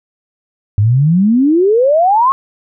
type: exponential sweep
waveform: sine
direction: up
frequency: 98 to 1108.7 Hz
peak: -7 dBFS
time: 0.78-2.32 s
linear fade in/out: 0 ms
effects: none